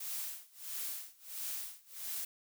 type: noise with tremolo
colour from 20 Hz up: blue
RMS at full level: -39 dBFS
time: 0-2.25 s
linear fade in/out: 5 ms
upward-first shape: sine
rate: 1.5 Hz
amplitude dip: 95%
effects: none